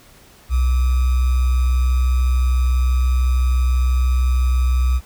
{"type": "tone with sample-and-hold", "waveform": "sine", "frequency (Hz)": 63, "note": "B1", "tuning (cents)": 35, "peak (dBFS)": -13, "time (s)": [0.49, 5.01], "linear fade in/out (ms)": 50, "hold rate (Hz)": 1225, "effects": ["pink hiss -48 dBFS RMS until 5.05 s"]}